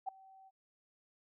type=tone with ADSR envelope; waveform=sine; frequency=768 Hz; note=G5; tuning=36 cents flat; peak=-32 dBFS; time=0.06-0.51 s; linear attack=25 ms; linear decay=5 ms; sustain=-24 dB; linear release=36 ms; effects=none